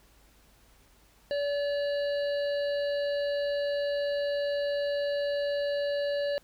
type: harmonic tone with a mistuned harmonic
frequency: 573 Hz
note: D5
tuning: 43 cents flat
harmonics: 1 / 3 / 5 / 7 / 8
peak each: -27 / -40 / -45 / -44 / -47 dBFS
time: 1.31-6.38 s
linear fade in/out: 0 ms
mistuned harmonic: 8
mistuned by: -19 cents
effects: added 50 Hz sine -62 dBFS peak until 6.43 s + pink hiss -62 dBFS RMS until 6.43 s